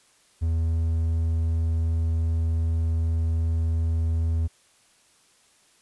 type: tone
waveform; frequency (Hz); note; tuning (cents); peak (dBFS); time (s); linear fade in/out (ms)
triangle; 81.7; E2; -15; -19; 0.41-4.48; 20
effects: white hiss -60 dBFS RMS until 5.81 s + resampled to 24000 Hz